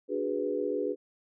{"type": "chord", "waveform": "sine", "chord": "G# half-diminished seventh", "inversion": "second", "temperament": "equal with one note detuned", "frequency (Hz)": [293.7, 368.7, 415.3, 493.9], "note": ["D4", "F#4", "G#4", "B4"], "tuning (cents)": [0, -6, 0, 0], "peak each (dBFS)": [-35, -35, -32, -33], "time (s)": [0.08, 0.96], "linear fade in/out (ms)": 50, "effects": []}